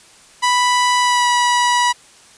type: tone with pitch glide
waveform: sawtooth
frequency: 987.8 to 974.2 Hz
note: B5 to B5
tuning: 0 to -24 cents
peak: -9 dBFS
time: 0.42-1.93 s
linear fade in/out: 20 ms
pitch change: -24 cents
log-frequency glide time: 1-1.28 s
effects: white hiss -46 dBFS RMS until 2.37 s + resampled to 22050 Hz